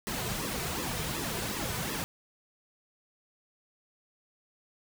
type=noise with flanger; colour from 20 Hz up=pink; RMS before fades=-34 dBFS; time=0.07-2.04 s; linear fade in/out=0 ms; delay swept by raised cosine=1.3 to 3.7 ms; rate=2.7 Hz; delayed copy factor=-0.75; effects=none